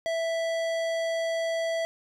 sine tone with tanh clipping, 659.3 Hz, E5, in tune, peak -28 dBFS, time 0.06-1.85 s, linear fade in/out 0 ms, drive 18 dB, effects none

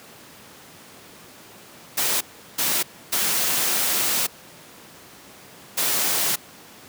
white noise bursts at uneven times, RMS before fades -22 dBFS, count 4, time 1.97-2.21 / 2.58-2.83 / 3.12-4.27 / 5.77-6.36 s, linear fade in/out 10 ms, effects pink hiss -45 dBFS RMS until 6.88 s + high-pass 150 Hz 12 dB/octave

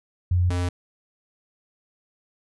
sine / square tone pair in turn, 89.2 / 88.78 Hz, F2 / F2, +37 / +29 cents, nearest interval unison, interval 8 cents, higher first, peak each -17 / -23 dBFS, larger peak first, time 0.31-0.5 / 0.5-0.69 s, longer neither, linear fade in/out 5 ms, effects resampled to 24000 Hz

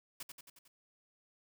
white noise with echo, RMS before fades -44 dBFS, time 0.2-0.23 s, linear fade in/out 5 ms, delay 90 ms, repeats 5, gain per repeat -4 dB, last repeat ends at 0.68 s, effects none

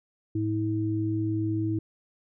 sine tone pair together, 107.9 / 321.7 Hz, A2 / E4, -33 / -42 cents, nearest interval octave + perfect fifth, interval 1891 cents, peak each -28 / -27 dBFS, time 0.35-1.79 s, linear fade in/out 5 ms, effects none

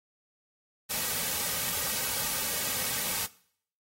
white noise with comb filter, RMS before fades -31 dBFS, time 0.89-3.27 s, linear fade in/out 20 ms, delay 2.9 ms, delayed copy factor -0.5, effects noise-tail reverb RT60 0.6 s tail -20 dB re dry + AAC 48 kbps

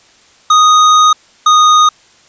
square tone pair in turn, 1244.5 / 1238.7 Hz, D#6 / D#6, 0 / -8 cents, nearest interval unison, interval 8 cents, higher first, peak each -5 dBFS, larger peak neither, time 0.5-1.13 / 1.46-1.89 s, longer first, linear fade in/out 5 ms, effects white hiss -46 dBFS RMS until 2.28 s + resampled to 16000 Hz

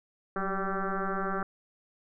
sine tone with frequency modulation, 585 Hz, D5, 7 cents flat, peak -28 dBFS, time 0.36-1.43 s, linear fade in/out 2 ms, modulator 193 Hz, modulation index 4.9, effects none

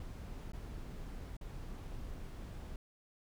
brown noise with dropouts, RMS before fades -45 dBFS, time 0-2.76 s, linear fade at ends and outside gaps 2 ms, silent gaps 0.52-0.533 / 1.368-1.411 s, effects none

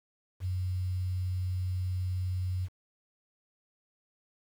sine tone with quantisation, 91.9 Hz, F#2, 11 cents flat, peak -29 dBFS, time 0.4-2.69 s, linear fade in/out 50 ms, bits 9, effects none

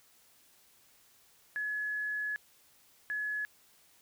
sine tone bursts at uneven times, 1698 Hz, G#6, 38 cents sharp, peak -32 dBFS, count 2, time 1.56-2.36 / 3.1-3.45 s, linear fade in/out 0 ms, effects white hiss -64 dBFS RMS until 4.01 s

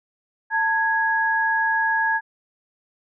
sine tone pair together, 893.8 / 1661.2 Hz, A5 / G#6, +27 / 0 cents, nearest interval major seventh, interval 1073 cents, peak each -22 / -20 dBFS, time 0.5-2.21 s, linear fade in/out 50 ms, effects none

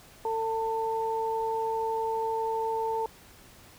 sine tone pair together, 448.7 / 893.8 Hz, A4 / A5, +34 / +27 cents, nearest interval octave, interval 1193 cents, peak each -30 / -29 dBFS, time 0.25-3.06 s, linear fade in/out 2 ms, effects pink hiss -53 dBFS RMS until 3.78 s

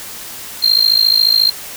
triangle tone with amplitude modulation, 4186 Hz, C8, in tune, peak -4 dBFS, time 0.62-1.51 s, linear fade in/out 20 ms, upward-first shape sine, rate 54.2 Hz, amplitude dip 90%, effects white hiss -30 dBFS RMS until 1.76 s

